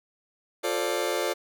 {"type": "chord", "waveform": "sawtooth", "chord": "D minor seventh", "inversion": "first", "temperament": "just", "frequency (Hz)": [352.4, 440.5, 528.6, 587.3], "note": ["F4", "A4", "C5", "D5"], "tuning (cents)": [16, 2, 18, 0], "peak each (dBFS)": -27, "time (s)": [0.63, 1.34], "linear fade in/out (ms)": 20, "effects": []}